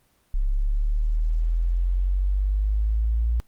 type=exponential sweep; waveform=sine; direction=up; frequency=33.6 to 58.27 Hz; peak=-19 dBFS; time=0.34-3.4 s; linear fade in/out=0 ms; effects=pink hiss -64 dBFS RMS until 3.47 s + Opus 24 kbps